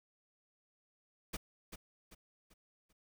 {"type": "noise with echo", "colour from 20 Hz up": "pink", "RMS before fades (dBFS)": -40, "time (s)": [1.33, 1.37], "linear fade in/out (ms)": 10, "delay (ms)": 390, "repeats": 4, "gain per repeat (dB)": -8, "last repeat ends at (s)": 2.93, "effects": []}